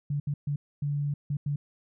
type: tone bursts at uneven times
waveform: sine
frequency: 144.3 Hz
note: D3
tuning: 30 cents flat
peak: -26 dBFS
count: 6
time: 0.1-0.2 / 0.27-0.34 / 0.47-0.56 / 0.82-1.14 / 1.3-1.37 / 1.46-1.56 s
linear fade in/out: 5 ms
effects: none